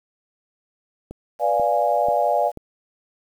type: click train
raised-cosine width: 2 ms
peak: -21 dBFS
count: 4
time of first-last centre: 1.11-2.573 s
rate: 2.05 Hz
type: chord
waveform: sine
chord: B diminished seventh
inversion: none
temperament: equal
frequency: 493.9 / 587.3 / 698.5 / 830.6 Hz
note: B4 / D5 / F5 / Ab5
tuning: 0 / 0 / 0 / 0 cents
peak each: -26 / -21 / -21 / -23 dBFS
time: 1.39-2.52 s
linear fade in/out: 50 ms
effects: 8-bit